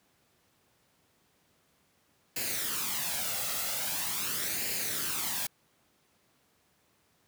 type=noise with flanger; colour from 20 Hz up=white; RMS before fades=-33 dBFS; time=2.36-5.47 s; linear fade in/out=5 ms; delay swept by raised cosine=0.42 to 1.52 ms; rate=0.43 Hz; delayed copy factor=+0.6; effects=pink hiss -69 dBFS RMS until 7.27 s + high-pass 100 Hz 12 dB/octave